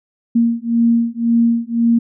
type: beating tone pair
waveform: sine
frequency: 231.9 / 233.8 Hz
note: A#3 / A#3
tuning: -9 / +5 cents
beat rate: 1.9 Hz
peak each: -15 dBFS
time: 0.35-1.99 s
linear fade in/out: 10 ms
effects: none